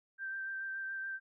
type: tone with vibrato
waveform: sine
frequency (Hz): 1568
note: G6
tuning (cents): 0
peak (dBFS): -37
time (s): 0.18-1.2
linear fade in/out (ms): 50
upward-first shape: sine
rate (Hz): 7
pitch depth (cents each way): 16
effects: none